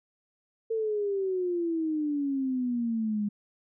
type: exponential sweep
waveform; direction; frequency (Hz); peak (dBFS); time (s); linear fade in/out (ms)
sine; down; 453.4 to 204; -26; 0.7-3.29; 10
effects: none